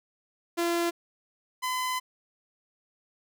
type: tone pair in turn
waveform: sawtooth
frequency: 341.7 / 1015.4 Hz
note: F4 / B5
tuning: -38 / +48 cents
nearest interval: octave + perfect fifth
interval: 1886 cents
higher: second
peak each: -21 / -24 dBFS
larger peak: first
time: 0.57-0.91 / 1.62-2 s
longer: second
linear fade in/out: 20 ms
effects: none